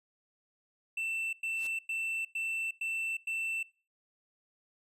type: tone bursts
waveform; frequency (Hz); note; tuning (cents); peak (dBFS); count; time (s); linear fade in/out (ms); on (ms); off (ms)
triangle; 2674; E7; +24; -30; 6; 0.97-3.63; 5; 360; 100
type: noise with exponential growth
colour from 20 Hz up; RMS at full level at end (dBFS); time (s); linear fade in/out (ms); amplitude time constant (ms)
white; -45; 1.45-1.67; 2; 46
effects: noise-tail reverb RT60 0.4 s tail -25 dB re dry + resampled to 32000 Hz